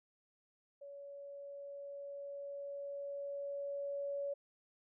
sine tone with level ramp, 564 Hz, C#5, 30 cents sharp, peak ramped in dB -48 to -36 dBFS, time 0.81-4.34 s, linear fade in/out 10 ms, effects none

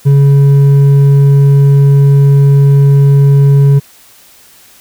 sine tone with hard clipping, 140 Hz, C#3, 18 cents sharp, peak -4 dBFS, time 0.05-3.8 s, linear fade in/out 20 ms, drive 4 dB, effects white hiss -41 dBFS RMS until 4.8 s

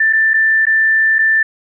sine tone with dropouts, 1773 Hz, A6, 13 cents sharp, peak -9 dBFS, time 0-1.43 s, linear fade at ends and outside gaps 5 ms, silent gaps 0.128-0.132 / 0.335-0.34 / 0.655-0.667 / 1.185-1.189 s, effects none

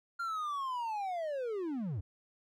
triangle linear sweep, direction down, 1400 to 79.9 Hz, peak -32 dBFS, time 0.19-2.01 s, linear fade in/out 10 ms, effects none

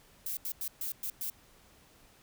violet noise bursts at uneven times, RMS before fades -36 dBFS, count 6, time 0.26-0.37 / 0.45-0.52 / 0.61-0.68 / 0.81-0.92 / 1.03-1.1 / 1.21-1.3 s, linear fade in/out 2 ms, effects pink hiss -61 dBFS RMS until 2.22 s

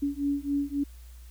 sine beating tone pair, 281.8 / 285.5 Hz, C#4 / D4, +29 / -49 cents, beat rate 3.7 Hz, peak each -29 dBFS, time 0.02-0.84 s, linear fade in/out 10 ms, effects added 60 Hz sine -44 dBFS peak until 1.3 s + white hiss -59 dBFS RMS until 1.3 s

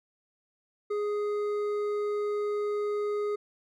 sine tone with hard clipping, 415.2 Hz, G#4, in tune, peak -29 dBFS, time 0.9-3.36 s, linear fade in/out 10 ms, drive 7 dB, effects none

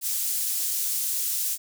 pink high-pass noise, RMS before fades -27 dBFS, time 0.01-1.58 s, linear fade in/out 50 ms, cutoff 8300 Hz, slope 12 dB/octave, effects none

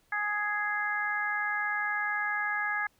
harmonic tone, 416.2 Hz, G#4, 4 cents sharp, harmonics 2 / 3 / 4 / 5, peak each -36 / -36 / -30 / -36 dBFS, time 0.12-2.87 s, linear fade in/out 5 ms, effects pink hiss -68 dBFS RMS until 2.99 s

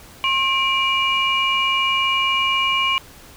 sine tone cluster, 1072 / 2348 / 2876 Hz, C6 / D7 / F#7, +42 / -1 / -50 cents, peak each -20 dBFS, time 0.24-2.98 s, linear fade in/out 0 ms, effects tanh soft clip ceiling -9 dBFS + pink hiss -44 dBFS RMS until 3.36 s

